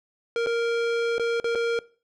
square tone with dropouts, 466.2 Hz, A#4, in tune, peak -23 dBFS, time 0.36-1.79 s, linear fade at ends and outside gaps 1 ms, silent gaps 0.462-0.469 / 1.182-1.196 / 1.4-1.443 / 1.55-1.555 s, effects noise-tail reverb RT60 0.4 s tail -21 dB re dry + low-pass 4000 Hz 12 dB/octave

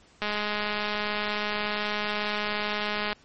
click train, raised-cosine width 0.3 ms, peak -13 dBFS, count 609, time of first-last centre 0.22-3.129 s, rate 209 Hz, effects pink hiss -58 dBFS RMS until 3.24 s + MP3 32 kbps

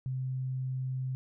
sine tone, 130 Hz, C3, 11 cents flat, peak -31 dBFS, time 0.06-1.15 s, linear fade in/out 0 ms, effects none

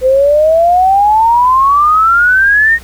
sine exponential sweep, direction up, 507 to 1868 Hz, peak -5 dBFS, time 0.01-2.79 s, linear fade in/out 50 ms, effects added 60 Hz sine -31 dBFS peak until 2.83 s + pink hiss -37 dBFS RMS until 2.83 s

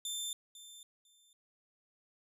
20% pulse tone with echo, 3562 Hz, A7, 21 cents sharp, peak -31 dBFS, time 0.05-0.33 s, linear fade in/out 2 ms, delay 500 ms, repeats 2, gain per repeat -14 dB, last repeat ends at 1.33 s, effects none

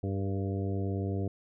harmonic tone with a mistuned harmonic, 98 Hz, G2, in tune, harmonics 1 / 2 / 3 / 4 / 5 / 6 / 7, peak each -31 / -37 / -38 / -39 / -42 / -48 / -46 dBFS, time 0.03-1.28 s, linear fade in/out 5 ms, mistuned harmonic 5, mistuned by -35 cents, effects none

